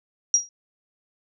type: tone with exponential decay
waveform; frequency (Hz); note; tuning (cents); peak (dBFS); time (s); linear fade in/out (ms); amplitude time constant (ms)
sine; 5710; F8; +37; -11; 0.34-0.49; 1; 32
effects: none